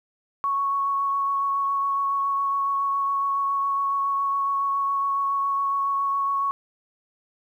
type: tone with vibrato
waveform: sine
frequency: 1108.7 Hz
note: C#6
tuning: in tune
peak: -21 dBFS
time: 0.44-6.51 s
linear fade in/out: 0 ms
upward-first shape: sine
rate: 7.2 Hz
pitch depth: 10 cents each way
effects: 10-bit